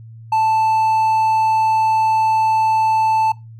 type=tone; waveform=triangle; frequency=880 Hz; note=A5; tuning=in tune; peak=-11 dBFS; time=0.32-3.32 s; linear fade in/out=5 ms; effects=noise-tail reverb RT60 0.2 s tail -20 dB re dry + added 113 Hz sine -35 dBFS peak until 3.59 s